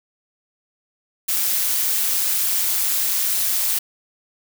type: noise with amplitude modulation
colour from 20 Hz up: blue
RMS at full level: -18 dBFS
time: 1.28-3.79 s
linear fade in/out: 10 ms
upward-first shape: sine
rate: 192 Hz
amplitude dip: 55%
effects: none